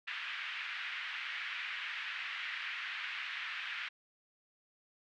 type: band-pass noise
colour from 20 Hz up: pink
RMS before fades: -41 dBFS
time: 0.07-3.89 s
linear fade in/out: 10 ms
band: 1600 to 2900 Hz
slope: 24 dB/octave
effects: none